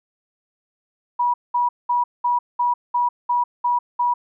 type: tone bursts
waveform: sine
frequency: 970 Hz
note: B5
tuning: 31 cents flat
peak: -16 dBFS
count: 9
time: 1.19-4.14 s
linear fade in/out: 10 ms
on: 150 ms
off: 200 ms
effects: none